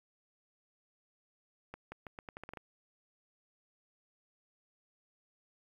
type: accelerating click train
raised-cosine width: 0.5 ms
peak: -29 dBFS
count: 10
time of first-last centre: 1.74-2.572 s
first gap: 180 ms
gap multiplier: 0.82
effects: 10-bit